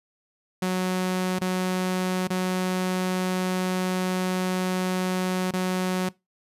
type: tone with dropouts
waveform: sawtooth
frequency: 184.3 Hz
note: F#3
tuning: 7 cents flat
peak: -19 dBFS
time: 0.62-6.09 s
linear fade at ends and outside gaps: 5 ms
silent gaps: 1.389-1.414 / 2.274-2.302 / 5.51-5.535 s
effects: noise-tail reverb RT60 0.2 s tail -21 dB re dry + resampled to 32000 Hz